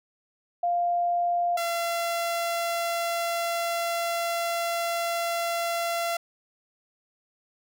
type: tone pair in turn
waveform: sine / sawtooth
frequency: 698.5 / 681.4 Hz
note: F5 / F5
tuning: 0 / -43 cents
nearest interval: unison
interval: 43 cents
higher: first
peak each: -22 dBFS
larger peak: neither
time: 0.63-1.57 / 1.57-6.17 s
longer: second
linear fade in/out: 5 ms
effects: none